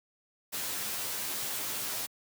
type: noise with comb filter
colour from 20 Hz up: white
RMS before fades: -35 dBFS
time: 0.52-2.07 s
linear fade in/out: 20 ms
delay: 12 ms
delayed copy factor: -0.8
effects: high-pass 80 Hz 12 dB/octave